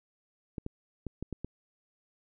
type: clicks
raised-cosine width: 3 ms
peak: -23 dBFS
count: 6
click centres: 0.582 / 0.664 / 1.067 / 1.226 / 1.327 / 1.446 s
effects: none